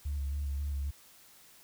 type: tone with vibrato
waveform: sine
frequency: 70.8 Hz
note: C#2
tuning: 37 cents sharp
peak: -30 dBFS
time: 0.05-0.91 s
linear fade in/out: 10 ms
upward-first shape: square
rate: 3.7 Hz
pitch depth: 30 cents each way
effects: tanh soft clip ceiling -28 dBFS + white hiss -58 dBFS RMS until 1.63 s